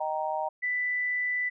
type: chord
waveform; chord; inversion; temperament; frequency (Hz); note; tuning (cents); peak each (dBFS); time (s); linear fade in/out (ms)
sine; Eb major; none; just; 622.3 / 777.8 / 933.4; Eb5 / G5 / Bb5; 0 / -14 / +2; -32; 0-0.49; 10
type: tone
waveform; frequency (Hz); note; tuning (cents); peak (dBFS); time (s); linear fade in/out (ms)
sine; 1986; B6; +9; -26; 0.62-1.5; 20
effects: none